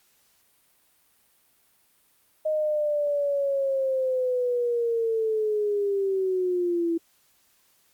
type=linear sweep; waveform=sine; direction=down; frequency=622.3 to 330.7 Hz; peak=-22 dBFS; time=2.45-6.98 s; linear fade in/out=10 ms; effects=white hiss -64 dBFS RMS until 7.93 s + Opus 48 kbps